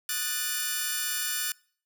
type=tone cluster; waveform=5% pulse; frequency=1240 / 1477 / 1765 / 2403 Hz; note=D#6 / F#6 / A6 / D7; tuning=-6 / -3 / +5 / +39 cents; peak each=-28 / -20 / -21 / -28 dBFS; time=0.09-1.52 s; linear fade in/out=2 ms; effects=noise-tail reverb RT60 0.5 s tail -25 dB re dry